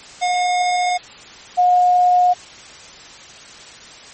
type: tone pair in turn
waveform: square / sine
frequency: 720 / 720 Hz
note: F#5 / F#5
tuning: -47 / -47 cents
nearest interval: unison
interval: 0 cents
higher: neither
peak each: -16 / -10 dBFS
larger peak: second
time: 0.21-0.98 / 1.57-2.34 s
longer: neither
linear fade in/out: 20 ms
effects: white hiss -39 dBFS RMS until 4.13 s + MP3 32 kbps

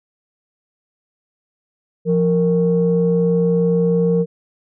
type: tone pair together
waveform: sine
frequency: 173.5 / 463.2 Hz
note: F3 / A#4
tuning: -11 / -11 cents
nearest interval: octave + perfect fourth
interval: 1700 cents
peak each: -15 dBFS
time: 2.05-4.26 s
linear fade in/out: 50 ms
effects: tanh soft clip ceiling -6 dBFS

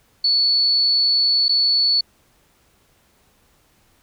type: tone with dropouts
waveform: sine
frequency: 4435 Hz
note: C#8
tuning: in tune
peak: -14 dBFS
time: 0.24-2.01 s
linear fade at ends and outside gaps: 5 ms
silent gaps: 1.483-1.491 s
effects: pink hiss -59 dBFS RMS until 4.02 s

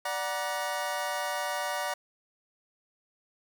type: chord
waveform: 25% pulse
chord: D augmented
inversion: none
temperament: equal with one note detuned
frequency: 587.3 / 740 / 950.3 Hz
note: D5 / F#5 / A#5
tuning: 0 / 0 / +33 cents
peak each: -31 dBFS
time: 0.05-1.94 s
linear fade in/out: 5 ms
effects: none

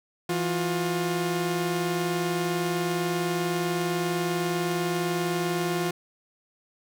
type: tone pair together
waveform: sawtooth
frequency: 167.8 / 355.6 Hz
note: E3 / F4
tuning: +31 / +31 cents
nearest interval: octave + minor second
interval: 1300 cents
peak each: -25 / -23 dBFS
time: 0.29-5.91 s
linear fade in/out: 5 ms
effects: none

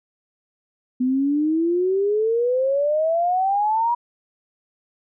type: exponential sweep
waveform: sine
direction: up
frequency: 248.9 to 966 Hz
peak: -17 dBFS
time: 1-3.95 s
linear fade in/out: 10 ms
effects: none

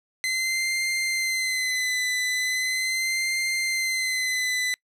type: tone with vibrato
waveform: sawtooth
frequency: 2048 Hz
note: C7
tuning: 38 cents flat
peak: -20 dBFS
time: 0.24-4.74 s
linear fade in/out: 0 ms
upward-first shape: sine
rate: 0.39 Hz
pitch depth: 40 cents each way
effects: noise-tail reverb RT60 0.1 s tail -25 dB re dry + low-pass 11000 Hz 12 dB/octave

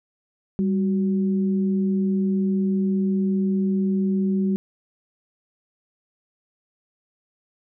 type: tone pair together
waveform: sine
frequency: 195.8 / 370.3 Hz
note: G3 / F#4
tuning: -2 / +1 cents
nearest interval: major seventh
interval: 1103 cents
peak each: -19 / -29 dBFS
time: 0.59-4.56 s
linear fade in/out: 0 ms
effects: none

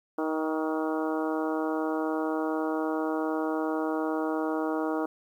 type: harmonic tone with a mistuned harmonic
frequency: 157.4 Hz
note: D#3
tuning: 20 cents sharp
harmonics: 2 / 3 / 4 / 5 / 6 / 7 / 8 / 9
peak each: -29 / -33 / -35 / -37 / -39 / -40 / -41 / -42 dBFS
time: 0.18-5.06 s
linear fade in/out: 5 ms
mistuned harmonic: 7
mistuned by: +25 cents
effects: 10-bit

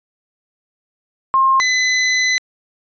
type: tone pair in turn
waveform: sine / sawtooth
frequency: 1065 / 2014 Hz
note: C6 / B6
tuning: +30 / +33 cents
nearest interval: major seventh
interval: 1103 cents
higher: second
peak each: -10 / -10 dBFS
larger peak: neither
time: 1.34-1.6 / 1.6-2.38 s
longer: second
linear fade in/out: 0 ms
effects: resampled to 16000 Hz

